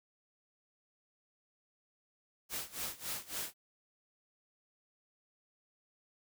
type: noise with tremolo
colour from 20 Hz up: white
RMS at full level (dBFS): -38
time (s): 2.49-3.54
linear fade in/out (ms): 50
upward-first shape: sine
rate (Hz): 3.6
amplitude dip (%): 90
effects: none